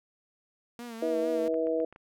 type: tone with vibrato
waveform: sawtooth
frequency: 233.1 Hz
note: A#3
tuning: in tune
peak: -35 dBFS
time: 0.79-1.48 s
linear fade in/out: 0 ms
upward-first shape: sine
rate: 4.4 Hz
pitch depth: 64 cents each way
type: harmonic tone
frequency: 161.4 Hz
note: E3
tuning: 36 cents flat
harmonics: 2 / 3 / 4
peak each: -32 / -28 / -31 dBFS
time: 1.02-1.85 s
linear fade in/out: 5 ms
type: clicks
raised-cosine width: 0.5 ms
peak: -35 dBFS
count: 6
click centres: 1.462 / 1.542 / 1.67 / 1.802 / 1.926 / 1.961 s
effects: none